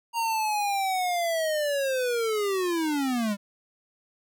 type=linear sweep; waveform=square; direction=down; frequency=935 to 196 Hz; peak=-25 dBFS; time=0.13-3.37 s; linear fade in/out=50 ms; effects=none